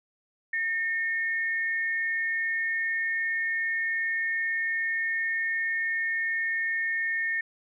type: tone pair together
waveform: sine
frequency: 1819.6 / 2177 Hz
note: A#6 / C#7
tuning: -42 / -32 cents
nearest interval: minor third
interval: 310 cents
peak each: -26 / -34 dBFS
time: 0.53-7.41 s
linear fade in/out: 5 ms
effects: none